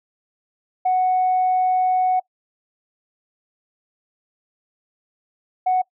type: tone pair in turn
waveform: sine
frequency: 740 / 740 Hz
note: F#5 / F#5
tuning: 0 / 0 cents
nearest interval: unison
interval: 0 cents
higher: neither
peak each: -14 dBFS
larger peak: neither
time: 0.85-2.2 / 5.66-5.82 s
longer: first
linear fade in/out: 10 ms
effects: noise-tail reverb RT60 0.1 s tail -23 dB re dry + tanh soft clip ceiling -12 dBFS